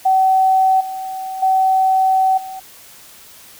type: tone with level steps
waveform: sine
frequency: 760 Hz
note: F#5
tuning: 46 cents sharp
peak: -10 / -23 / -11 / -27 dBFS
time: 0.05-2.6 s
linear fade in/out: 10 ms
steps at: 0.8 / 1.42 / 2.37 s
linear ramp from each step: 10 ms
effects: white hiss -42 dBFS RMS until 3.59 s